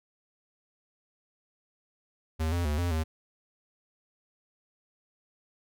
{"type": "tone with pitch steps", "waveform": "square", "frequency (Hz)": [79.6, 86.7, 74.6, 87.4, 79.5], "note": ["D#2", "F2", "D2", "F2", "D#2"], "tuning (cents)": [40, -12, 28, 2, 38], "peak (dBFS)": -27, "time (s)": [2.39, 3.04], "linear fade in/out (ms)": 20, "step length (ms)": 130, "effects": []}